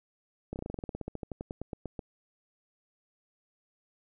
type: slowing click train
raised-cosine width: 2 ms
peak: -23 dBFS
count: 22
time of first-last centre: 0.53-1.992 s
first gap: 29 ms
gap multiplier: 1.08
effects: none